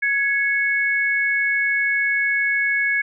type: tone pair together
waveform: sine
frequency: 1671 / 2204 Hz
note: G#6 / C#7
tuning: +10 / -11 cents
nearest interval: perfect fourth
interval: 479 cents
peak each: -20 dBFS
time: 0.02-3.02 s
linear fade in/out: 10 ms
effects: none